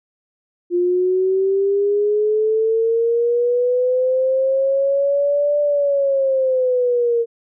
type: linear two-way sweep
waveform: sine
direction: up then down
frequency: 349.2 to 587.3 to 461.6 Hz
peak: -14 dBFS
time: 0.7-7.26 s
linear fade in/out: 50 ms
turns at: 5.6 s
effects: none